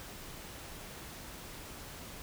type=silence; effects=pink hiss -47 dBFS RMS until 2.22 s